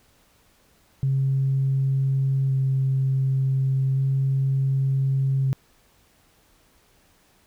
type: tone with vibrato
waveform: sine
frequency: 134.3 Hz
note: C3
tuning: 46 cents sharp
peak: -18 dBFS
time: 1.03-5.53 s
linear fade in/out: 0 ms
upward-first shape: square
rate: 0.34 Hz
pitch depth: 9 cents each way
effects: tanh soft clip ceiling -14 dBFS + pink hiss -60 dBFS RMS until 7.46 s